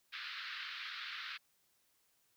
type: band-pass noise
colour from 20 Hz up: pink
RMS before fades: -45 dBFS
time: 0.12-1.38 s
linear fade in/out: 20 ms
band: 1300 to 4500 Hz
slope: 48 dB/octave
effects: white hiss -75 dBFS RMS until 2.36 s